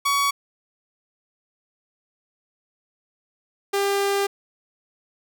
sawtooth tone pair in turn, 1125 / 398.6 Hz, C#6 / G4, +25 / +29 cents, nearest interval octave + tritone, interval 1796 cents, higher first, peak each -15 / -16 dBFS, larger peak first, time 0.05-0.31 / 3.73-4.27 s, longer second, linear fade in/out 10 ms, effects none

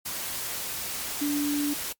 sine tone in noise, 290.6 Hz, D4, 18 cents flat, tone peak -24 dBFS, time 1.21-1.74 s, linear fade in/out 10 ms, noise white, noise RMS -33 dBFS, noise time 0.05-1.93 s, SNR +6 dB, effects noise-tail reverb RT60 0.1 s tail -24 dB re dry + MP3 96 kbps

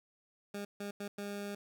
20% pulse tone bursts at uneven times, 202.9 Hz, G#3, 40 cents flat, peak -34 dBFS, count 4, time 0.54-0.65 / 0.8-0.91 / 1-1.08 / 1.18-1.55 s, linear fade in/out 5 ms, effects none

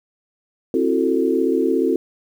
sine chord, F# half-diminished seventh, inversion second, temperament just, 266.4 / 333 / 370 / 444 Hz, C4 / E4 / F#4 / A4, +31 / +18 / 0 / +16 cents, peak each -21 dBFS, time 0.74-1.96 s, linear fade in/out 2 ms, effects 8-bit

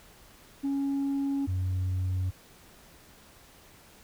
sine tone pair in turn, 277.2 / 92.5 Hz, C#4 / F#2, 0 / 0 cents, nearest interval octave + perfect fifth, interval 1900 cents, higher first, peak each -24 dBFS, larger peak neither, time 0.63-1.47 / 1.47-2.31 s, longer neither, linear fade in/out 20 ms, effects tanh soft clip ceiling -25 dBFS + pink hiss -55 dBFS RMS until 4.03 s

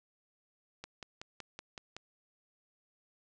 click train, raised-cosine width 0.2 ms, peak -26 dBFS, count 7, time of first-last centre 0.84-1.966 s, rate 5.33 Hz, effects resampled to 22050 Hz

